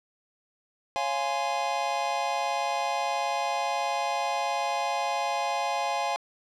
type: chord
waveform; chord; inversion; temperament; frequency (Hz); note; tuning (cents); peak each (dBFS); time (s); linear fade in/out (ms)
square; Db major seventh; none; just; 554.4 / 693 / 831.5 / 1039.4; Db5 / F5 / Ab5 / C6; 0 / -14 / +2 / -12; -36 / -32 / -30 / -35; 0.96-6.16; 0
effects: low-pass 6000 Hz 12 dB/octave